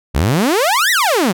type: exponential two-way sweep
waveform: sawtooth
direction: up then down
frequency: 59.5 to 2026 to 165.3 Hz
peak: -8 dBFS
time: 0.14-1.33 s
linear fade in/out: 20 ms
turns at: 0.91 s
effects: none